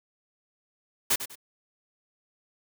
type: noise with echo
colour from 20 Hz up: white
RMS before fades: -23 dBFS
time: 1.1-1.16 s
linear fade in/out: 10 ms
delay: 98 ms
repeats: 2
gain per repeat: -11 dB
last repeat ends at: 1.356 s
effects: none